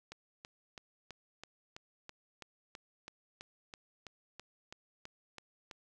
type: click train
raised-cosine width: 0.2 ms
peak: -29 dBFS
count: 18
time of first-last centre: 0.12-5.712 s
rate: 3.04 Hz
effects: none